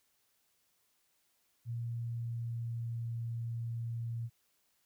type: tone with pitch glide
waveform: sine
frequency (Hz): 117.6 to 116.32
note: A#2 to A#2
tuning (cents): +16 to -3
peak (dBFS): -35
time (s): 1.65-4.3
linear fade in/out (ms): 50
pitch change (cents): -19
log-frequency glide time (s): 1.76-3.08
effects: white hiss -75 dBFS RMS until 4.85 s